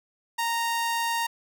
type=tone; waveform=sawtooth; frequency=928 Hz; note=A#5; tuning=8 cents flat; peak=-21 dBFS; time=0.38-1.27 s; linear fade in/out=10 ms; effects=none